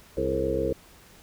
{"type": "harmonic tone with a mistuned harmonic", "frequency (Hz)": 66.9, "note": "C2", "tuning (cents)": 39, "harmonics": [1, 2, 3, 4, 5, 6, 7, 8], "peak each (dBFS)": [-34, -36, -38, -37, -31, -31, -29, -30], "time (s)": [0.17, 0.73], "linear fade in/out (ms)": 5, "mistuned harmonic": 6, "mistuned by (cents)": 82, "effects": ["pink hiss -53 dBFS RMS until 1.22 s"]}